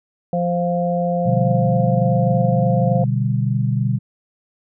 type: harmonic tone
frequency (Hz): 174.61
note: F3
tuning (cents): 0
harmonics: 1 / 3 / 4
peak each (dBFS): -20 / -21 / -23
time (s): 0.33-3.04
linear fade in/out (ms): 2
type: chord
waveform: sine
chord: G major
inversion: first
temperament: equal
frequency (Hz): 123.47 / 146.83 / 196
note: B2 / D3 / G3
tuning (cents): 0 / 0 / 0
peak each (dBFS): -18 / -22 / -23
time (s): 1.25-3.99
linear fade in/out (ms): 20
effects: none